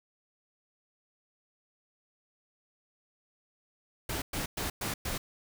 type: noise bursts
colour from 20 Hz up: pink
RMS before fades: -34 dBFS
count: 5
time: 4.09-5.18 s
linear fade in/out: 5 ms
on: 130 ms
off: 110 ms
effects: none